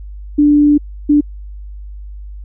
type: tone bursts at uneven times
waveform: sine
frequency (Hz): 293.7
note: D4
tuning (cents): 0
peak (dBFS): -6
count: 2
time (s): 0.38-0.78 / 1.09-1.21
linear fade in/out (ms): 10
effects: added 50 Hz sine -27 dBFS peak until 2.44 s